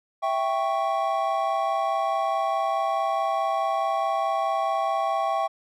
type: chord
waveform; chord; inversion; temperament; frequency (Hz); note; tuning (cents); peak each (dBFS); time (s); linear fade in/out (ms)
triangle; C# diminished; first; equal; 659.3 / 784 / 1108.7; E5 / G5 / C#6; 0 / 0 / 0; -25 / -24 / -26; 0.22-5.48; 20
effects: none